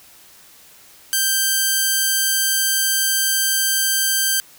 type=tone; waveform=5% pulse; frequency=1568 Hz; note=G6; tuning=in tune; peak=-5 dBFS; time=1.13-4.4 s; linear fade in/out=0 ms; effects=white hiss -47 dBFS RMS until 4.58 s